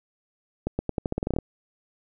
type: accelerating click train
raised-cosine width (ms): 2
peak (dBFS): -12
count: 13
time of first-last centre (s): 0.67-1.387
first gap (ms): 120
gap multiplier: 0.86
effects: none